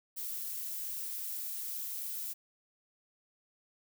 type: noise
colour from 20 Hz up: violet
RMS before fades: -39 dBFS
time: 0.16-2.34 s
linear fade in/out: 20 ms
effects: none